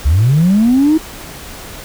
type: linear sweep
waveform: sine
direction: up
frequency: 62.7 to 323.4 Hz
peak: -6 dBFS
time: 0.05-0.98 s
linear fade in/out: 10 ms
effects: tanh soft clip ceiling -4 dBFS + pink hiss -31 dBFS RMS until 1.84 s